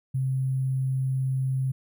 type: tone with sample-and-hold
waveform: sine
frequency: 131.9 Hz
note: C3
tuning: 14 cents sharp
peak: -23 dBFS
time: 0.14-1.72 s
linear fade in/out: 10 ms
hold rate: 11025 Hz
effects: none